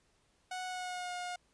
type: tone with pitch glide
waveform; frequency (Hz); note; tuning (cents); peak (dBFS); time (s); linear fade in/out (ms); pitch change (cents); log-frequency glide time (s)
sawtooth; 737 to 716; F#5 to F5; -7 to +43; -34; 0.51-1.36; 5; -50; 0.66-1.13
effects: pink hiss -72 dBFS RMS until 1.53 s + resampled to 22050 Hz